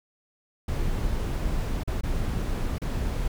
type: noise with dropouts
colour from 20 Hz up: brown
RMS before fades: -27 dBFS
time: 0.68-3.28 s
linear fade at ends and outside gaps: 5 ms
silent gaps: 1.835-1.875 / 2.011-2.033 / 2.784-2.817 s
effects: none